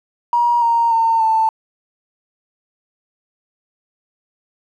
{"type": "tone with pitch steps", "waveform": "triangle", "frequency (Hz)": [953, 930.7, 908.9, 887.6], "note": ["A#5", "A#5", "A#5", "A5"], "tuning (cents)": [38, -3, -44, 15], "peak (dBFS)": -8, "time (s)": [0.33, 1.49], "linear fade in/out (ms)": 2, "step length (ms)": 290, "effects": ["tanh soft clip ceiling -10 dBFS"]}